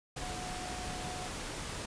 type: tone in noise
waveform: sine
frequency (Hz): 730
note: F#5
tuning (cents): -24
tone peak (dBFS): -43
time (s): 0.21-1.28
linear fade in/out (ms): 10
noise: pink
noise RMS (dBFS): -40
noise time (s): 0.16-1.86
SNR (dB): -6
effects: resampled to 22050 Hz